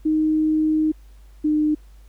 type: tone pair in turn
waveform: sine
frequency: 310.8 / 303.7 Hz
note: D#4 / D#4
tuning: -2 / -42 cents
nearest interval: unison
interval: 40 cents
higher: first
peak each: -16 dBFS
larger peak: neither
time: 0.05-0.92 / 1.44-1.75 s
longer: first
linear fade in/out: 10 ms
effects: added 50 Hz sine -43 dBFS peak until 2.08 s + pink hiss -60 dBFS RMS until 2.08 s